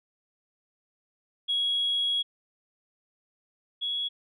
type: tone pair in turn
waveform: sine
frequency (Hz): 3322 / 3349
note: G#7 / G#7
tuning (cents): 0 / +14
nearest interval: unison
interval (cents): 14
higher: second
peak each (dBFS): -23 / -27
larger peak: first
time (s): 1.48-2.23 / 3.81-4.09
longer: first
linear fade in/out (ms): 20
effects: tanh soft clip ceiling -19 dBFS